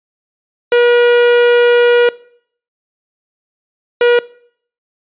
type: tone pair in turn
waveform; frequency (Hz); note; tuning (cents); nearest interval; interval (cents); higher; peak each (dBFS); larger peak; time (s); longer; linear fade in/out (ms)
45% pulse; 480.9 / 480.9; B4 / B4; -46 / -46; unison; 0; neither; -7; neither; 0.72-2.09 / 4.01-4.19; first; 2
effects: noise-tail reverb RT60 0.6 s tail -21 dB re dry + resampled to 8000 Hz